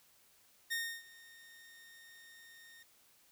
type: tone with ADSR envelope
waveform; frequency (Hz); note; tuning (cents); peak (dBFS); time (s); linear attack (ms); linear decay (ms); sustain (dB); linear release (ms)
sawtooth; 1842; A#6; -21; -30; 0.7-2.83; 21; 300; -22; 4
effects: white hiss -67 dBFS RMS until 3.31 s